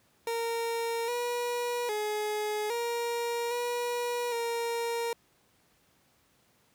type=tone with pitch steps; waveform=30% pulse; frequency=462.5 / 483.2 / 422.4 / 471.5 / 482.8 / 467.1 Hz; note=A#4 / B4 / G#4 / A#4 / B4 / A#4; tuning=-14 / -38 / +29 / +20 / -39 / +3 cents; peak=-27 dBFS; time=0.27-5.13 s; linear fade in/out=2 ms; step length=810 ms; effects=pink hiss -67 dBFS RMS until 6.74 s + high-pass 80 Hz 12 dB/octave